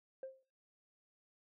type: tone with exponential decay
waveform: sine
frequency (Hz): 529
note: C5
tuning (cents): +19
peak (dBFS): -38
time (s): 0.23-0.43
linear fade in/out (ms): 2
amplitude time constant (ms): 43
effects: noise-tail reverb RT60 0.4 s tail -22 dB re dry + tanh soft clip ceiling -39 dBFS